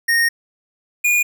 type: tone pair in turn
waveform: square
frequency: 1854 / 2437 Hz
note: A#6 / D#7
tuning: -10 / -37 cents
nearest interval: perfect fourth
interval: 473 cents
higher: second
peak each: -14 dBFS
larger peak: neither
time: 0.08-0.29 / 1.04-1.23 s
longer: first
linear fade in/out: 10 ms
effects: none